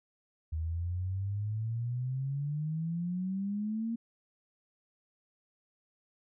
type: exponential sweep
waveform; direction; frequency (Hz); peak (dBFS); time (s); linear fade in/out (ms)
sine; up; 78 to 233.1; -31; 0.52-3.96; 10
effects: none